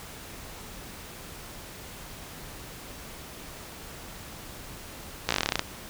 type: slowing click train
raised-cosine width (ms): 0.2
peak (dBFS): -6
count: 13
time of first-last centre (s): 5.29-5.594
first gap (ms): 16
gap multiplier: 1.08
effects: pink hiss -43 dBFS RMS until 5.89 s